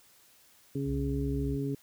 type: harmonic tone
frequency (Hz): 138.59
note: C#3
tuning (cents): 0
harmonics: 1 / 2 / 3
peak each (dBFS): -33 / -33 / -37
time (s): 0.75-1.75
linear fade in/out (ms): 5
type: tone with vibrato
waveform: sine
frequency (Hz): 63.9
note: C2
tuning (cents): -40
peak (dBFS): -33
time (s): 0.85-1.58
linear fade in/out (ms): 50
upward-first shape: square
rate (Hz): 11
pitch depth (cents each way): 48
effects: white hiss -61 dBFS RMS until 1.82 s